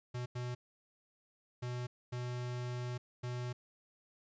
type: tone bursts at uneven times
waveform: square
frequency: 123.3 Hz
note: B2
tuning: 2 cents flat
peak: -38 dBFS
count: 5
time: 0.14-0.26 / 0.35-0.55 / 1.62-1.87 / 2.12-2.98 / 3.23-3.53 s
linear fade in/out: 10 ms
effects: resampled to 16000 Hz + 13-bit